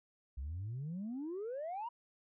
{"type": "exponential sweep", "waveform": "sine", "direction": "up", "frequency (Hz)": [62.3, 980], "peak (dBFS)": -37, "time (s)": [0.37, 1.89], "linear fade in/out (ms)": 10, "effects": ["tanh soft clip ceiling -36 dBFS"]}